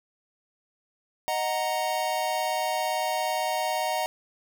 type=chord; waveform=square; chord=D# minor; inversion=none; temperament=equal; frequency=622.3 / 740 / 932.3 Hz; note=D#5 / F#5 / A#5; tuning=0 / 0 / 0 cents; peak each=-31 / -30 / -31 dBFS; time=1.28-4.06 s; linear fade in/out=0 ms; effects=none